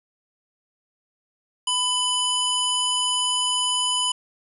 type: harmonic tone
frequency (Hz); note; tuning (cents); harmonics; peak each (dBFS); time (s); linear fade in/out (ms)
998; B5; +18; 1 / 3 / 5 / 7 / 9 / 10; -28 / -22 / -36 / -32 / -34 / -30; 1.67-4.12; 5
effects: none